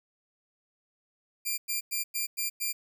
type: tone bursts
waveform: 5% pulse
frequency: 2383 Hz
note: D7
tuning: 25 cents sharp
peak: -19 dBFS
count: 6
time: 1.45-2.73 s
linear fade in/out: 20 ms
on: 130 ms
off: 100 ms
effects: none